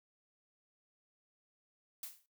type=noise with exponential decay; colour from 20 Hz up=blue; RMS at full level=-41 dBFS; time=2.03-2.26 s; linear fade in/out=2 ms; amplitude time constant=50 ms; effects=noise-tail reverb RT60 0.2 s tail -19 dB re dry